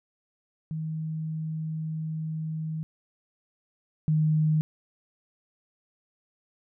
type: tone pair in turn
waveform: sine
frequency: 158 / 155.2 Hz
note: D#3 / D#3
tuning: +27 / -4 cents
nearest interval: unison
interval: 31 cents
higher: first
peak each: -29 / -20 dBFS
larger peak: second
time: 0.71-2.83 / 4.08-4.61 s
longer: first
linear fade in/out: 0 ms
effects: none